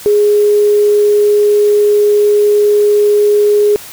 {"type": "tone", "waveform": "sine", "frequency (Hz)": 415.3, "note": "G#4", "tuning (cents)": 0, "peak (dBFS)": -6, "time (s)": [0.06, 3.76], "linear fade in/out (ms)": 0, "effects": ["white hiss -31 dBFS RMS until 3.92 s"]}